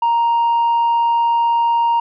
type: tone with tanh clipping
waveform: sine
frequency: 934 Hz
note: A#5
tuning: 3 cents sharp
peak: -13 dBFS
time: 0.02-2 s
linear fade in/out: 5 ms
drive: 1 dB
effects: none